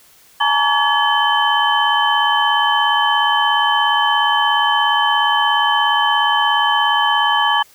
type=tone cluster; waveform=sine; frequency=845 / 922 / 1136 / 1704 / 3066 Hz; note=G#5 / A#5 / C#6 / G#6 / G7; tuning=+30 / -19 / +42 / +44 / -39 cents; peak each=-19 dBFS; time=0.4-7.63 s; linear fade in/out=10 ms; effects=white hiss -49 dBFS RMS until 7.74 s

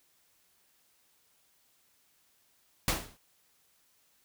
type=noise with exponential decay; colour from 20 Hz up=pink; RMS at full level=-24 dBFS; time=2.88-3.17 s; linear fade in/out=1 ms; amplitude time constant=61 ms; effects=white hiss -69 dBFS RMS until 4.24 s

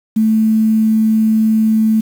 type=tone with quantisation; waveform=sine; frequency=219.4 Hz; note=A3; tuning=5 cents flat; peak=-9 dBFS; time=0.16-2.01 s; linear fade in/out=10 ms; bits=6; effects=none

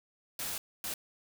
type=noise bursts at uneven times; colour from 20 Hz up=white; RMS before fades=-37 dBFS; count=2; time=0.39-0.58 / 0.84-0.94 s; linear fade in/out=2 ms; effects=none

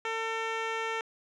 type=tone; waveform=10% pulse; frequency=450 Hz; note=A4; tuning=39 cents sharp; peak=-22 dBFS; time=0.05-1.01 s; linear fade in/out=2 ms; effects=low-pass 4000 Hz 12 dB/octave

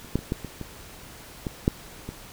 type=clicks; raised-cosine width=3 ms; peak=-30 / -9 / -25 / -12 / -21 / -20 / -15 / -6 / -20 dBFS; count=9; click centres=0.047 / 0.156 / 0.19 / 0.321 / 0.447 / 0.613 / 1.468 / 1.679 / 2.09 s; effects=pink hiss -45 dBFS RMS until 2.32 s

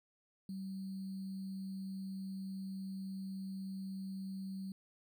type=tone with sample-and-hold; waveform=sine; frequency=191.7 Hz; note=G3; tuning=38 cents flat; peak=-40 dBFS; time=0.49-4.72 s; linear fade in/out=2 ms; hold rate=4410 Hz; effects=none

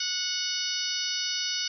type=harmonic tone with a mistuned harmonic; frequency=734 Hz; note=F#5; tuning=14 cents flat; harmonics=2 / 3 / 4 / 5 / 6 / 7 / 8; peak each=-39 / -39 / -34 / -36 / -34 / -33 / -36 dBFS; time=0-1.68 s; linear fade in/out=5 ms; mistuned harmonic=6; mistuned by=+34 cents; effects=none

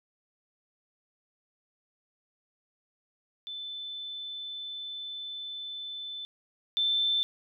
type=tone pair in turn; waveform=sine; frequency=3520 / 3542 Hz; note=A7 / A7; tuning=0 / +11 cents; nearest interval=unison; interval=11 cents; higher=second; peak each=-36 / -24 dBFS; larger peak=second; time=3.47-6.25 / 6.77-7.23 s; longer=first; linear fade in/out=0 ms; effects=none

